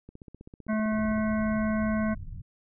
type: click train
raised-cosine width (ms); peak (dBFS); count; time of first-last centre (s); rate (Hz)
3; -32; 18; 0.09-1.18; 15.6
type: harmonic tone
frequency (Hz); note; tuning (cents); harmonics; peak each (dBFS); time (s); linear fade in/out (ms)
216.5; A3; -28; 1 / 3 / 5 / 7 / 9 / 10; -25 / -33 / -38 / -38 / -44 / -46; 0.68-2.15; 20
type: low-pass noise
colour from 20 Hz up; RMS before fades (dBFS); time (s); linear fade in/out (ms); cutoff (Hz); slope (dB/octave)
pink; -39; 0.93-2.42; 5; 140; 24
effects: none